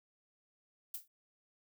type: noise with exponential decay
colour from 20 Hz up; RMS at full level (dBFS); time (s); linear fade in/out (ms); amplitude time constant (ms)
violet; -37; 0.94-1.08; 5; 29
effects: none